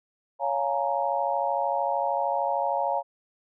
sine chord, Bb minor seventh, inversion first, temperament just, 559.4 / 699.2 / 839.1 / 932.3 Hz, Db5 / F5 / Ab5 / Bb5, +16 / +2 / +18 / 0 cents, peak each -29 dBFS, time 0.39-3.03 s, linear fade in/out 50 ms, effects none

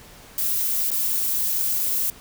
violet noise with dropouts, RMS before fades -23 dBFS, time 0.38-2.1 s, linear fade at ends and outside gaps 1 ms, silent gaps 0.904-0.915 s, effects pink hiss -46 dBFS RMS until 2.2 s

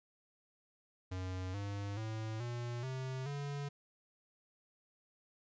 square tone with pitch steps, 92.5 / 100.87 / 110 / 119.96 / 130.81 / 142.65 Hz, F#2 / G2 / A2 / B2 / C3 / C#3, 0 / +50 / 0 / -50 / 0 / +50 cents, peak -39 dBFS, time 1.11-3.69 s, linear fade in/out 10 ms, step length 430 ms, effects resampled to 16000 Hz + 13-bit

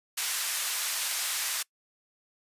white band-pass noise, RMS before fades -31 dBFS, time 0.17-1.63 s, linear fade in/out 10 ms, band 1100 to 12000 Hz, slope 12 dB/octave, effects noise-tail reverb RT60 0.1 s tail -24 dB re dry + resampled to 32000 Hz

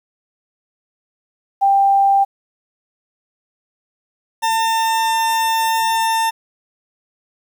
sine / 40% pulse tone pair in turn, 790 / 900.3 Hz, G5 / A5, +13 / +39 cents, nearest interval major second, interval 226 cents, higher second, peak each -10 / -14 dBFS, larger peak first, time 1.61-2.25 / 4.42-6.31 s, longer second, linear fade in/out 20 ms, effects 8-bit

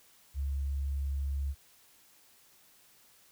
sine tone, 69.3 Hz, C#2, in tune, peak -30 dBFS, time 0.34-1.55 s, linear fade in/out 50 ms, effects white hiss -62 dBFS RMS until 3.31 s

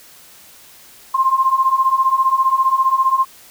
sine beating tone pair, 1046.5 / 1061.5 Hz, C6 / C6, 0 / +25 cents, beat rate 15 Hz, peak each -17 / -14 dBFS, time 1.14-3.25 s, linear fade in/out 10 ms, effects white hiss -44 dBFS RMS until 3.5 s

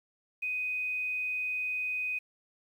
sine tone with quantisation, 2500 Hz, D#7, 8 cents sharp, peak -30 dBFS, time 0.42-2.19 s, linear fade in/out 10 ms, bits 10, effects none

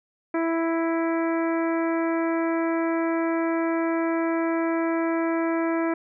harmonic tone, 330 Hz, E4, 2 cents sharp, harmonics 1 / 2 / 3 / 4 / 5 / 6 / 7, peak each -23 / -29 / -33 / -35 / -37 / -39 / -40 dBFS, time 0.34-5.94 s, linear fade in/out 5 ms, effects none

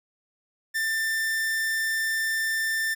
45% pulse tone, 1785 Hz, A6, 24 cents sharp, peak -24 dBFS, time 0.74-2.95 s, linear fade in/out 20 ms, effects none

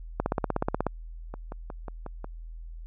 two click trains, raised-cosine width 1 ms, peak -23 / -11 dBFS, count 6 / 12, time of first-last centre 1.34-2.244 / 0.2-0.867 s, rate 5.53 / 16.5 Hz, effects added 41 Hz sine -38 dBFS peak until 2.86 s

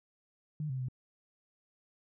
sine tone with pitch steps, 151.6 / 130.8 / 127.5 Hz, D#3 / C3 / C3, -45 / 0 / -44 cents, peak -33 dBFS, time 0.6-0.885 s, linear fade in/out 2 ms, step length 95 ms, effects none

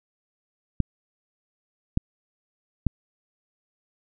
clicks, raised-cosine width 5 ms, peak -8 dBFS, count 3, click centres 0.803 / 1.974 / 2.867 s, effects none

